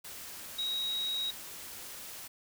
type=tone in noise; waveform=sine; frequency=3812 Hz; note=A#7; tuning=38 cents sharp; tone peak=-31 dBFS; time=0.58-1.31 s; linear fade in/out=10 ms; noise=white; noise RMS=-45 dBFS; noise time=0.04-2.28 s; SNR=+11 dB; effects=none